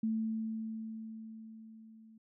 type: tone with level ramp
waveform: sine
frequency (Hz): 221.5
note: A3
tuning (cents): +12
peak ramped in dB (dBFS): -29 to -55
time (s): 0.03-2.18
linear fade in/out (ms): 5
effects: none